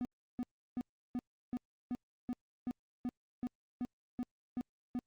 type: tone bursts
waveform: triangle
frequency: 246.9 Hz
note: B3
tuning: in tune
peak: -32 dBFS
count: 14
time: 0.01-4.99 s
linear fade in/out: 0 ms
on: 40 ms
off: 340 ms
effects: Opus 48 kbps